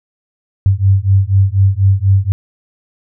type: beating tone pair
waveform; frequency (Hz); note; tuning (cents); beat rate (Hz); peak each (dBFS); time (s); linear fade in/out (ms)
sine; 95.4 / 99.5; G2 / G2; -47 / +26; 4.1; -11; 0.66-2.32; 0
effects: none